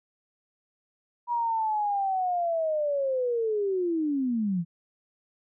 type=linear sweep; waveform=sine; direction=down; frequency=966 to 161.9 Hz; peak=-24 dBFS; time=1.27-4.65 s; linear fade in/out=50 ms; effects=none